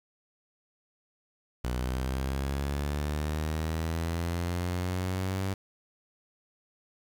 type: linear sweep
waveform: sawtooth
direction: up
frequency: 61 to 96.8 Hz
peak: -25 dBFS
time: 1.64-5.54 s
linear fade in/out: 5 ms
effects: 9-bit